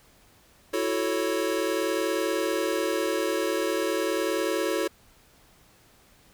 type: chord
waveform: square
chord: F# minor seventh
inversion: third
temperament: equal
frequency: 329.6 / 370 / 440 / 554.4 Hz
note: E4 / F#4 / A4 / C#5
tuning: 0 / 0 / 0 / 0 cents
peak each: -31 dBFS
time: 0.73-4.88 s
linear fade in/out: 10 ms
effects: pink hiss -58 dBFS RMS until 6.33 s